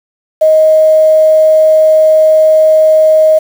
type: tone with quantisation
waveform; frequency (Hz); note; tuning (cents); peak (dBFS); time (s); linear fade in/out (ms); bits
sine; 627; D#5; +13; -3; 0.41-3.39; 10; 5
effects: none